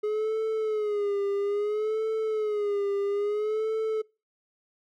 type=tone with vibrato; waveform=triangle; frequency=420 Hz; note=G#4; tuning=19 cents sharp; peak=-23 dBFS; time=0.03-4.02 s; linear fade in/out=10 ms; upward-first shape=sine; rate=0.6 Hz; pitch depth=84 cents each way; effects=noise-tail reverb RT60 0.3 s tail -25 dB re dry